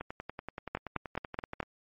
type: two click trains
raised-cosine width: 0.5 ms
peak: -23 / -16 dBFS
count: 18 / 5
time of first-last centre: 0.01-1.629 / 0.75-1.603 s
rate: 10.5 / 4.69 Hz
effects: MP3 32 kbps